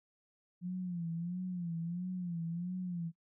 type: tone with vibrato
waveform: sine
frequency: 174.61 Hz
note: F3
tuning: in tune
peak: -35 dBFS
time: 0.61-3.12 s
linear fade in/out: 50 ms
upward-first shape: sine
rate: 1.5 Hz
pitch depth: 92 cents each way
effects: noise-tail reverb RT60 0.1 s tail -21 dB re dry